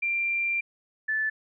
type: tone pair in turn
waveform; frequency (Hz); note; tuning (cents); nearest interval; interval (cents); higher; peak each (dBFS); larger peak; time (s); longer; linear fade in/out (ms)
sine; 2372 / 1746.9; D7 / A6; +17 / -13; perfect fourth; 530; first; -24; neither; 0.02-0.61 / 1.08-1.3; first; 10
effects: none